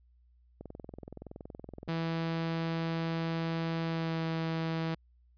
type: click train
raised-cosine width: 2 ms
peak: -30 dBFS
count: 28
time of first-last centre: 0.61-1.878 s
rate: 21.3 Hz
type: tone with pitch glide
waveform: sawtooth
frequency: 164.5 to 162.8 Hz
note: E3 to E3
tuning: -3 to -21 cents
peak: -27 dBFS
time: 1.88-4.95 s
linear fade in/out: 10 ms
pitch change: -18 cents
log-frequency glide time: 3.85-4.23 s
effects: added 60 Hz sine -61 dBFS peak until 5.37 s + resampled to 11025 Hz